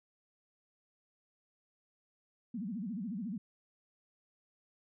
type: tone with vibrato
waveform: sine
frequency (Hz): 210.2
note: G#3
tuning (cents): +21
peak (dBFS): -36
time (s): 2.54-3.38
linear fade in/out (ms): 5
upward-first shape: sine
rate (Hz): 14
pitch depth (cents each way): 270
effects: none